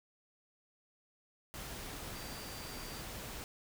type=tone in noise; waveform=sine; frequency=4699 Hz; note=D8; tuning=in tune; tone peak=-53 dBFS; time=2.15-3.01 s; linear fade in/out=0 ms; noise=pink; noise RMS=-45 dBFS; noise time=1.54-3.44 s; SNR=-11 dB; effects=none